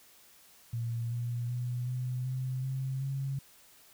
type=tone with pitch steps; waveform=sine; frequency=116.8 / 119.81 / 122.89 / 126.05 / 129.3 / 132.63 / 136.04 Hz; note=A#2 / A#2 / B2 / B2 / C3 / C3 / C#3; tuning=+4 / +48 / -8 / +36 / -20 / +24 / -32 cents; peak=-31 dBFS; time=0.73-3.39 s; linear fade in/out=5 ms; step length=380 ms; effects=white hiss -59 dBFS RMS until 3.93 s